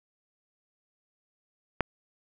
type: click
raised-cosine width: 0.5 ms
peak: -9 dBFS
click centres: 1.807 s
effects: none